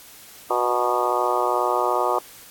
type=harmonic tone with a mistuned harmonic; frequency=122.4 Hz; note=B2; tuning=15 cents flat; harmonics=3 / 4 / 5 / 6 / 7 / 8 / 9 / 10; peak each=-27 / -27 / -27 / -27 / -27 / -27 / -27 / -27 dBFS; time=0.5-2.19 s; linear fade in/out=5 ms; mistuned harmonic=8; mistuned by=-37 cents; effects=white hiss -45 dBFS RMS until 2.5 s + AAC 64 kbps